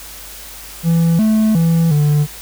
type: tone with pitch steps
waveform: triangle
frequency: 166.4 / 217.7 / 165.5 / 148.1 Hz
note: E3 / A3 / E3 / D3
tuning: +17 / -18 / +7 / +15 cents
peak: -8 dBFS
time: 0.83-2.27 s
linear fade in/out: 50 ms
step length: 360 ms
effects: added 50 Hz sine -40 dBFS peak until 2.41 s + white hiss -34 dBFS RMS until 2.41 s